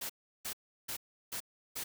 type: noise bursts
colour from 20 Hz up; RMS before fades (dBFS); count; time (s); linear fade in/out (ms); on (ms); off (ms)
white; -39; 5; 0.01-1.84; 10; 86; 350
effects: none